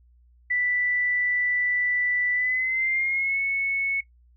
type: tone with pitch glide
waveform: sine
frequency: 1975.5 to 2205 Hz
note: B6 to C#7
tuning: 0 to -10 cents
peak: -22 dBFS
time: 0.5-4.01 s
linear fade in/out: 10 ms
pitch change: +190 cents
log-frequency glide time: 2.33-3.39 s
effects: noise-tail reverb RT60 0.1 s tail -18 dB re dry + added 60 Hz sine -54 dBFS peak until 4.36 s